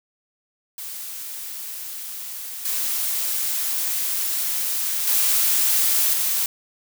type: noise with level steps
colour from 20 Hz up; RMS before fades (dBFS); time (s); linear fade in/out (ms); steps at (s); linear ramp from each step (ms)
blue; -33 / -24 / -19 / -22; 0.78-6.46; 2; 2.65 / 5.07 / 6.13; 5
effects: none